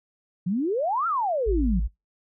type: exponential two-way sweep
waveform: sine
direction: up then down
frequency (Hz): 166.5 to 1400 to 166.5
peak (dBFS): -22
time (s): 0.46-1.8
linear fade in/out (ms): 10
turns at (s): 1.07
type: tone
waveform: sine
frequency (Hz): 54.1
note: A1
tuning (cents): -29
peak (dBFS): -22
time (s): 1.46-1.88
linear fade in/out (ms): 20
effects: noise-tail reverb RT60 0.2 s tail -23 dB re dry